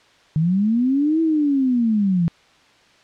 sine linear two-way sweep, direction up then down, 150 to 328.6 to 163 Hz, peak -15 dBFS, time 0.36-2.28 s, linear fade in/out 0 ms, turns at 1.21 s, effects white hiss -53 dBFS RMS until 3.03 s + low-pass 4000 Hz 12 dB/octave

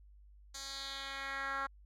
10% pulse tone with band-pass filter sweep, 273 Hz, C#4, 26 cents flat, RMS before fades -41 dBFS, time 0.54-1.67 s, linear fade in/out 10 ms, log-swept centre 5900 to 1300 Hz, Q 2.2, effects added 50 Hz sine -56 dBFS peak until 1.85 s

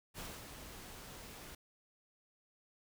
pink noise with ADSR envelope, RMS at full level -45 dBFS, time 0.14-1.55 s, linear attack 47 ms, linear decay 240 ms, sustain -6 dB, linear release 4 ms, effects none

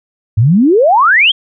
sine exponential sweep, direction up, 99 to 3349 Hz, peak -5 dBFS, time 0.37-1.32 s, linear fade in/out 10 ms, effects none

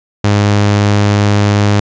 sawtooth tone, 102.7 Hz, G#2, 19 cents flat, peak -4 dBFS, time 0.24-1.8 s, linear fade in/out 5 ms, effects resampled to 16000 Hz

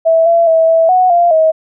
sine tone with pitch steps, 654 / 675 / 650 / 655 / 737 / 693 / 637 Hz, E5 / E5 / E5 / E5 / F#5 / F5 / D#5, -14 / +41 / -24 / -11 / -7 / -14 / +41 cents, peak -6 dBFS, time 0.05-1.52 s, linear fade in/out 20 ms, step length 210 ms, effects none

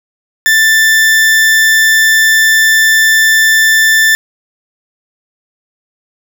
40% pulse tone, 1770 Hz, A6, 10 cents sharp, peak -5 dBFS, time 0.46-4.15 s, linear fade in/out 0 ms, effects none

